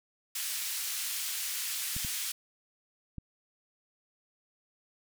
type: band-pass noise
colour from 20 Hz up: white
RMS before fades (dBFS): -35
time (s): 0.35-2.32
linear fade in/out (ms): 5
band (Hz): 2000 to 15000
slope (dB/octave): 12
type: clicks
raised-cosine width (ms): 5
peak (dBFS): -27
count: 3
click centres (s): 1.965 / 2.048 / 3.183
effects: none